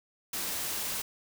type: noise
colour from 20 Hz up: white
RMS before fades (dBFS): -34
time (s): 0.33-1.02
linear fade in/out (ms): 5
effects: none